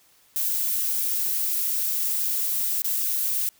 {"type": "noise with dropouts", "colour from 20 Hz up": "violet", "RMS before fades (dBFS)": -25, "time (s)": [0.36, 3.49], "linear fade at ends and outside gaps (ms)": 0, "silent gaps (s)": [2.82, 2.844], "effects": ["white hiss -59 dBFS RMS until 3.59 s"]}